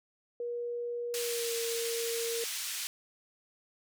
sine tone with pitch glide, 478.2 to 464.1 Hz, A#4 to A#4, +44 to -8 cents, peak -33 dBFS, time 0.4-2.44 s, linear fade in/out 2 ms, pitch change -52 cents, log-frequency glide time 1.17-1.56 s
white band-pass noise, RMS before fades -37 dBFS, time 1.14-2.87 s, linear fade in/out 0 ms, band 2000 to 9800 Hz, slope 12 dB/octave
effects none

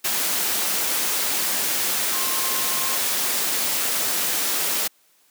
sine tone in noise, 1064 Hz, C6, 29 cents sharp, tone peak -33 dBFS, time 2.12-2.97 s, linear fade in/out 10 ms, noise white, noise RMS -23 dBFS, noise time 0.04-4.88 s, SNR -13 dB, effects white hiss -60 dBFS RMS until 5.3 s + high-pass 200 Hz 12 dB/octave

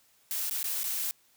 blue noise with dropouts, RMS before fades -32 dBFS, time 0.31-1.11 s, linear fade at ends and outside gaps 0 ms, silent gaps 0.497-0.51 / 0.629-0.642 / 0.833-0.841 s, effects white hiss -65 dBFS RMS until 1.36 s

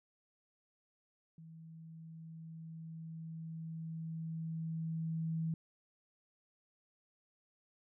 sine tone with level ramp, 162.1 Hz, E3, 29 cents flat, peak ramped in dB -51 to -33 dBFS, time 1.38-5.54 s, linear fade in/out 2 ms, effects none

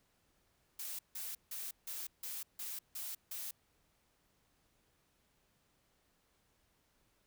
blue noise bursts, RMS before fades -43 dBFS, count 8, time 0.79-3.51 s, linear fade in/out 5 ms, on 200 ms, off 160 ms, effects pink hiss -75 dBFS RMS until 7.26 s

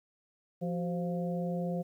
harmonic tone with a mistuned harmonic, 174.61 Hz, F3, in tune, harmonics 1 / 2 / 3 / 4, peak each -32 / -42 / -37 / -43 dBFS, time 0.61-1.83 s, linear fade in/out 20 ms, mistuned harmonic 2, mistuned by +120 cents, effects 11-bit

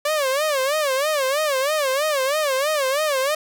sawtooth tone with vibrato, 570 Hz, C#5, 48 cents sharp, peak -15 dBFS, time 0.05-3.35 s, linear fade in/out 5 ms, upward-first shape sine, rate 3.1 Hz, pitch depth 160 cents each way, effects none

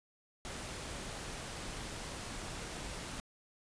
pink noise, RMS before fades -43 dBFS, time 0.45-3.2 s, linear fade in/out 0 ms, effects resampled to 22050 Hz

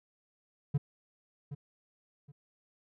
triangle tone with echo, 143.2 Hz, D3, 43 cents flat, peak -23 dBFS, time 0.74-0.78 s, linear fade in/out 10 ms, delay 770 ms, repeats 2, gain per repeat -12 dB, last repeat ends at 2.32 s, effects none

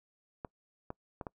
clicks, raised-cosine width 1 ms, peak -25 dBFS, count 4, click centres 0.448 / 0.904 / 1.212 / 1.268 s, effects noise-tail reverb RT60 0.1 s tail -25 dB re dry

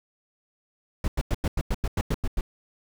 brown noise bursts, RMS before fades -24 dBFS, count 11, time 1.04-2.41 s, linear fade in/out 2 ms, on 40 ms, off 93 ms, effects none

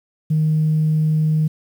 sine tone, 155.56 Hz, D#3, in tune, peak -13 dBFS, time 0.3-1.48 s, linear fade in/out 10 ms, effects tanh soft clip ceiling -10 dBFS + 8-bit

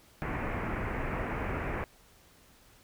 pink low-pass noise, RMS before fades -34 dBFS, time 0.22-1.84 s, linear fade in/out 0 ms, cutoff 2400 Hz, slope 48 dB/octave, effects pink hiss -60 dBFS RMS until 2.83 s

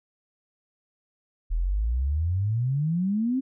sine exponential sweep, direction up, 38.89 to 271.5 Hz, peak -22 dBFS, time 1.5-3.41 s, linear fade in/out 20 ms, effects none

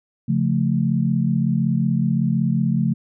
sine chord, Db augmented, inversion none, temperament equal, 138.59 / 174.61 / 220 Hz, Db3 / F3 / A3, 0 / 0 / 0 cents, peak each -21 dBFS, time 0.28-2.94 s, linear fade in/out 10 ms, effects none

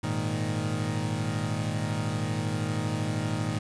30% pulse chord, Ab suspended second, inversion none, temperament equal, 103.83 / 116.54 / 155.56 Hz, Ab2 / Bb2 / Eb3, 0 / 0 / 0 cents, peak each -29 dBFS, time 0.03-3.59 s, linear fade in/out 10 ms, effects resampled to 22050 Hz + 8-bit

